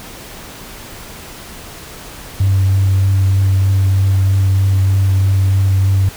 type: tone with vibrato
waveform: sine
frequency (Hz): 96.5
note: G2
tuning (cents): -27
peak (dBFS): -8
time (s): 2.4-6.09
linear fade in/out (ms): 5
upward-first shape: triangle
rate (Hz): 3.2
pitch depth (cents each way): 15
effects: tanh soft clip ceiling -6 dBFS + pink hiss -33 dBFS RMS until 6.16 s